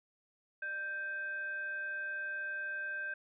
sine tone with frequency modulation, 1568 Hz, G6, in tune, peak -36 dBFS, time 0.62-3.14 s, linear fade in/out 5 ms, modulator 969 Hz, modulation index 0.32, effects none

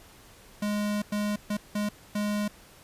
square tone bursts at uneven times, 207.6 Hz, G#3, in tune, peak -27 dBFS, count 5, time 0.62-1.02 / 1.12-1.36 / 1.5-1.57 / 1.75-1.89 / 2.15-2.48 s, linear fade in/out 5 ms, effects pink hiss -53 dBFS RMS until 2.83 s + resampled to 32000 Hz

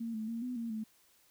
sine tone with pitch steps, 229.7 / 218.4 / 230.2 / 249.7 / 231.1 / 218.7 Hz, A#3 / A3 / A#3 / B3 / A#3 / A3, -25 / -13 / -22 / +19 / -15 / -10 cents, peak -35 dBFS, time 0-0.84 s, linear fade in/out 10 ms, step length 140 ms, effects white hiss -67 dBFS RMS until 1.3 s

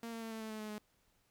sawtooth tone with pitch steps, 230.8 / 227.9 / 225 / 222.2 / 219.4 / 216.6 / 213.9 / 211.2 Hz, A#3 / A#3 / A3 / A3 / A3 / A3 / A3 / G#3, -17 / -39 / +39 / +17 / -5 / -27 / -49 / +29 cents, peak -38 dBFS, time 0.03-0.782 s, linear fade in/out 2 ms, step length 94 ms, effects pink hiss -74 dBFS RMS until 1.3 s

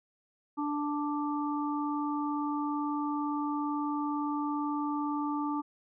harmonic tone, 293.7 Hz, D4, in tune, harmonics 1 / 3 / 4, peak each -31 / -36 / -37 dBFS, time 0.57-5.62 s, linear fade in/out 20 ms, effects none

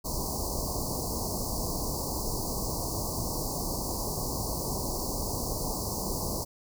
pink band-stop noise, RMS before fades -32 dBFS, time 0.04-6.45 s, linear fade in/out 20 ms, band 1100 to 4400 Hz, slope 96 dB/octave, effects none

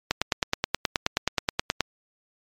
click train, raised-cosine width 0.2 ms, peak -4 dBFS, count 17, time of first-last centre 0.11-1.807 s, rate 9.43 Hz, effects MP3 96 kbps

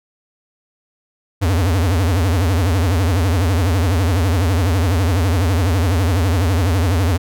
square tone with vibrato, 89.4 Hz, F2, 41 cents sharp, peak -14 dBFS, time 1.41-7.18 s, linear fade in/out 20 ms, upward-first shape triangle, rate 12 Hz, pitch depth 260 cents each way, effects none

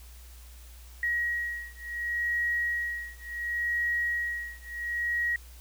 sine beating tone pair, 1900 / 1900.7 Hz, A#6 / A#6, +33 / +33 cents, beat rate 0.7 Hz, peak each -31 dBFS, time 1.03-5.36 s, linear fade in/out 2 ms, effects added 60 Hz sine -46 dBFS peak until 5.6 s + white hiss -55 dBFS RMS until 5.6 s

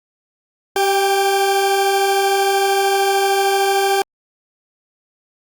40% pulse tone pair together, 390 / 793.2 Hz, G4 / G5, -9 / +20 cents, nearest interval octave, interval 1229 cents, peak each -16 dBFS, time 0.76-4.02 s, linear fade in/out 2 ms, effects Opus 48 kbps

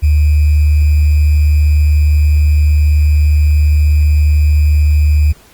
sine tone with sample-and-hold, 75 Hz, D2, 37 cents sharp, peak -6 dBFS, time 0.02-5.33 s, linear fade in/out 20 ms, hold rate 2450 Hz, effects pink hiss -44 dBFS RMS until 5.53 s + Opus 24 kbps

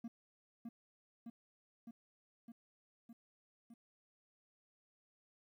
triangle tone with echo, 232.1 Hz, A#3, 7 cents flat, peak -40 dBFS, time 0.04-0.08 s, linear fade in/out 5 ms, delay 610 ms, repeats 6, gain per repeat -2 dB, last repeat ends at 3.74 s, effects 13-bit

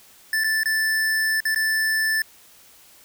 square tone with dropouts, 1760 Hz, A6, in tune, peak -20 dBFS, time 0.33-2.22 s, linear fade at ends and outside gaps 2 ms, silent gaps 0.438-0.443 / 0.634-0.657 / 1.404-1.453 / 1.547-1.559 s, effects white hiss -51 dBFS RMS until 3.04 s

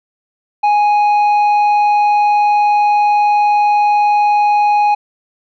sine tone with tanh clipping, 830.6 Hz, G#5, in tune, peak -10 dBFS, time 0.63-4.95 s, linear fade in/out 10 ms, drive 6 dB, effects none

